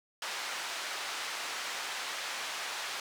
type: band-pass noise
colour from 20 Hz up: pink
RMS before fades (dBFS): -38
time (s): 0.22-3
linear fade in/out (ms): 2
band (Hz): 970 to 6300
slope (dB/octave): 12
effects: none